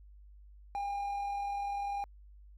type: tone with amplitude modulation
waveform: triangle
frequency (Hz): 805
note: G5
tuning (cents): +46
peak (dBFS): -30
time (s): 0.75-2.04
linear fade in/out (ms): 0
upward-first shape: sine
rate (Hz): 40.2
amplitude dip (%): 30
effects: added 50 Hz sine -52 dBFS peak until 2.57 s